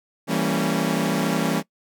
sawtooth chord, E diminished seventh, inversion none, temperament equal with one note detuned, 164.81 / 196 / 228.9 / 277.2 Hz, E3 / G3 / Bb3 / Db4, 0 / 0 / -31 / 0 cents, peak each -22 dBFS, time 0.27-1.63 s, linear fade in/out 50 ms, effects noise-tail reverb RT60 0.1 s tail -21 dB re dry

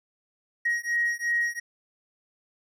triangle beating tone pair, 1887 / 1889.8 Hz, A#6 / A#6, +21 / +23 cents, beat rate 2.8 Hz, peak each -24 dBFS, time 0.65-1.6 s, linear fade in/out 10 ms, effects tanh soft clip ceiling -19 dBFS

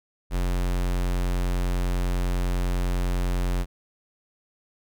square tone, 45 Hz, F#1, 47 cents flat, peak -23 dBFS, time 0.3-3.66 s, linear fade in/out 50 ms, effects none

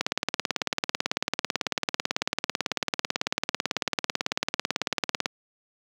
click train, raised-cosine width 0.2 ms, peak -6 dBFS, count 96, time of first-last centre 0.01-5.259 s, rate 18.1 Hz, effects high-pass 150 Hz 12 dB/octave + 8-bit

